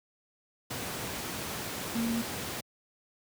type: tone in noise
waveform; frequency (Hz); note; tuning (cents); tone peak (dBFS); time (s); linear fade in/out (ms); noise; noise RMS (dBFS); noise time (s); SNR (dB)
sine; 230.7; A#3; -18; -28; 1.95-2.22; 10; pink; -36; 0.7-2.61; +5
effects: high-pass 100 Hz 12 dB/octave